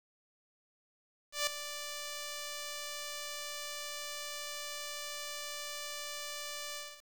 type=tone with ADSR envelope; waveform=5% pulse; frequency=587.3 Hz; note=D5; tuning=in tune; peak=-17 dBFS; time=1.32-7.03 s; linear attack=150 ms; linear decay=4 ms; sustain=-11 dB; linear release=270 ms; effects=8-bit